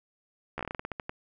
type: slowing click train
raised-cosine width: 0.5 ms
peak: -19 dBFS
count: 13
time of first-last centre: 0.58-1.095 s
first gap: 13 ms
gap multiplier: 1.2
effects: none